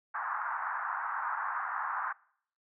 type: band-pass noise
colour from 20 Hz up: pink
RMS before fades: -35 dBFS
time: 0.14-2.13 s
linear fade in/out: 10 ms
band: 870 to 1600 Hz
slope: 48 dB/octave
effects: noise-tail reverb RT60 0.6 s tail -23 dB re dry